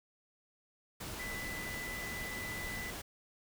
sine tone in noise, 1995 Hz, B6, 17 cents sharp, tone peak -41 dBFS, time 1.19-2.91 s, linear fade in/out 10 ms, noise pink, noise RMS -43 dBFS, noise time 1-3.02 s, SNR -1 dB, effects none

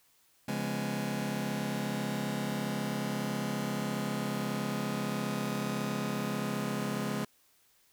sawtooth chord, C# dominant seventh, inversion none, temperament just, 138.59 / 173.24 / 207.9 / 249.5 Hz, C#3 / E#3 / G#3 / B3, 0 / -14 / +2 / +18 cents, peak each -34 / -36 / -30 / -35 dBFS, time 0.48-7.25 s, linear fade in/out 5 ms, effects white hiss -67 dBFS RMS until 7.92 s

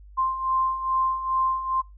sine beating tone pair, 1046.5 / 1048.9 Hz, C6 / C6, 0 / +4 cents, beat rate 2.4 Hz, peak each -29 / -23 dBFS, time 0.17-1.82 s, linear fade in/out 20 ms, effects noise-tail reverb RT60 0.2 s tail -20 dB re dry + added 50 Hz sine -44 dBFS peak until 1.97 s

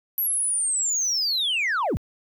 sine linear sweep, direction down, 11840 to 34.65 Hz, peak -19 dBFS, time 0.18-1.97 s, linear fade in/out 0 ms, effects tanh soft clip ceiling -20 dBFS + 10-bit

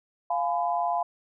sine chord, F diminished, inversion none, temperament just, 698.5 / 838.1 / 1005.8 Hz, F5 / Ab5 / Cb6, 0 / +16 / +31 cents, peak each -26 / -30 / -30 dBFS, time 0.3-1.03 s, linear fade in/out 5 ms, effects none

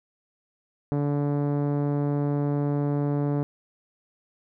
5% pulse tone with low-pass filter, 144.4 Hz, D3, 29 cents flat, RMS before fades -25 dBFS, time 0.92-3.43 s, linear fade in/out 0 ms, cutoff 300 Hz, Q 0.64, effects none

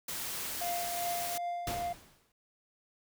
white noise, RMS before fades -38 dBFS, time 0.08-1.38 s, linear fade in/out 5 ms
triangle tone with tremolo, 698.5 Hz, F5, in tune, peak -30 dBFS, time 0.61-1.93 s, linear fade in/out 5 ms, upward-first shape triangle, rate 2.6 Hz, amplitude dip 50%
pink noise with exponential decay, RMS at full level -35 dBFS, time 1.67-2.32 s, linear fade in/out 2 ms, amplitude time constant 140 ms
effects none

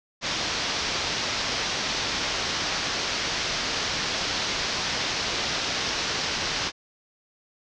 white low-pass noise, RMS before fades -28 dBFS, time 0.21-6.72 s, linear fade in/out 50 ms, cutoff 5900 Hz, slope 48 dB/octave, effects none

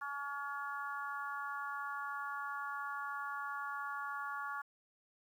harmonic tone, 283 Hz, C#4, 36 cents sharp, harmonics 3 / 4 / 5 / 6, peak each -47 / -42 / -43 / -48 dBFS, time 0.01-4.62 s, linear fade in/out 10 ms, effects 11-bit

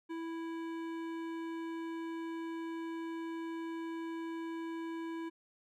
triangle tone with hard clipping, 329.6 Hz, E4, in tune, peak -40 dBFS, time 0.09-5.3 s, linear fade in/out 20 ms, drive 18 dB, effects none

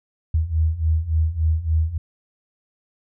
sine beating tone pair, 77.78 / 81.28 Hz, D#2 / E2, 0 / -24 cents, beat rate 3.5 Hz, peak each -22 / -19 dBFS, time 0.34-1.98 s, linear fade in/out 5 ms, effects none

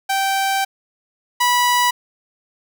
sawtooth tone pair in turn, 779 / 979.5 Hz, G5 / B5, -11 / -15 cents, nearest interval major third, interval 396 cents, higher second, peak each -13 / -10 dBFS, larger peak second, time 0.09-0.65 / 1.4-1.91 s, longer first, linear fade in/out 10 ms, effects none

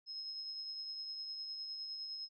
sine tone with tremolo, 5150 Hz, E8, 41 cents flat, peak -40 dBFS, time 0.06-2.29 s, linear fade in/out 50 ms, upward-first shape triangle, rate 9.8 Hz, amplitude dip 35%, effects none

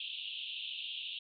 pink band-pass noise, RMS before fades -42 dBFS, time 0-1.19 s, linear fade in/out 5 ms, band 2700 to 3700 Hz, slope 96 dB/octave, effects none

